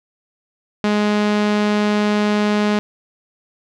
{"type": "tone with low-pass filter", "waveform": "sawtooth", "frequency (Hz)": 208.8, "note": "G#3", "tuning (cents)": 10, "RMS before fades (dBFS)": -17, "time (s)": [0.84, 2.79], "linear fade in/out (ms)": 0, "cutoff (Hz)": 4400, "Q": 0.78, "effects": []}